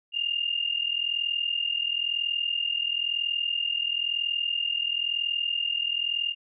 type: tone pair together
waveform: sine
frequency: 2794 / 2835 Hz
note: F7 / F7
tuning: 0 / +25 cents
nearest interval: unison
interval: 25 cents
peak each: -28 dBFS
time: 0.12-6.35 s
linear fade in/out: 50 ms
effects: none